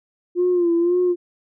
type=tone with vibrato; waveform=sine; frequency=349.1 Hz; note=F4; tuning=1 cent flat; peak=-14 dBFS; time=0.35-1.16 s; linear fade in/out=50 ms; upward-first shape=sine; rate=1.9 Hz; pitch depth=60 cents each way; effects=tanh soft clip ceiling -11 dBFS